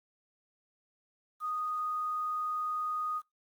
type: tone with quantisation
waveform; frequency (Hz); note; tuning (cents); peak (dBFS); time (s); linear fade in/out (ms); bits
sine; 1240; D#6; -6; -31; 1.4-3.22; 50; 10
effects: noise-tail reverb RT60 0.2 s tail -26 dB re dry + Opus 32 kbps